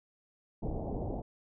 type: low-pass noise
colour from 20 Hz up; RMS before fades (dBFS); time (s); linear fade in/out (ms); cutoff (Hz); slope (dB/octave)
pink; -36; 0.62-1.22; 10; 790; 48
effects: none